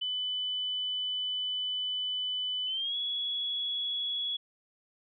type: tone with pitch glide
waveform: sine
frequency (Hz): 3000 to 3367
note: F#7 to G#7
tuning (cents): +23 to +23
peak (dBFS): -30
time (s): 0.01-4.37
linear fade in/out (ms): 10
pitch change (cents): +200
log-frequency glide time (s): 2.66-2.96
effects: none